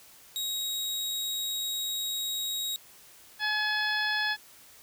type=tone; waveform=sawtooth; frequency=3798 Hz; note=A#7; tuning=32 cents sharp; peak=-27 dBFS; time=0.36-2.76 s; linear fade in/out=0 ms
type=harmonic tone; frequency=850 Hz; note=G#5; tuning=40 cents sharp; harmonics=1 / 2 / 3 / 4 / 5 / 6; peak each=-35 / -28 / -39 / -34 / -38 / -37 dBFS; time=3.39-4.37 s; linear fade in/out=50 ms
effects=white hiss -54 dBFS RMS until 4.82 s